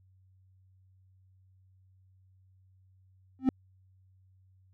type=tone with exponential growth; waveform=triangle; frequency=261.6 Hz; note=C4; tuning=in tune; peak=-15 dBFS; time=3.39-3.49 s; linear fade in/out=1 ms; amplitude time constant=21 ms; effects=added 94 Hz sine -60 dBFS peak until 4.73 s